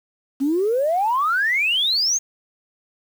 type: exponential sweep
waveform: sine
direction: up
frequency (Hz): 261.6 to 6645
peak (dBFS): -16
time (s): 0.4-2.19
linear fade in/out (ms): 20
effects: tanh soft clip ceiling -12 dBFS + 7-bit